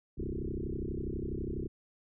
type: tone with frequency modulation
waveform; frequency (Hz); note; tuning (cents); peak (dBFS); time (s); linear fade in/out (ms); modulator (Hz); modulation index
sine; 150.7; D3; +45; -33; 0.17-1.68; 20; 32.2; 7.6
effects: none